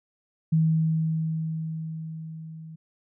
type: tone with level ramp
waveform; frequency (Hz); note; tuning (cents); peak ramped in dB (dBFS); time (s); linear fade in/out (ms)
sine; 160; D#3; +49; -17 to -39; 0.52-2.76; 10
effects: none